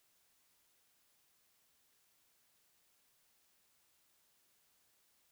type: silence
effects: white hiss -74 dBFS RMS until 5.31 s